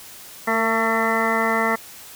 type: harmonic tone with a mistuned harmonic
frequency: 224.5 Hz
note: A3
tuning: 35 cents sharp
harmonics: 1 / 2 / 3 / 4 / 5 / 6 / 8 / 9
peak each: -26 / -26 / -26 / -26 / -26 / -26 / -26 / -26 dBFS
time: 0.47-1.76 s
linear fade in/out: 10 ms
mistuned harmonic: 2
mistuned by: +20 cents
effects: white hiss -41 dBFS RMS until 2.15 s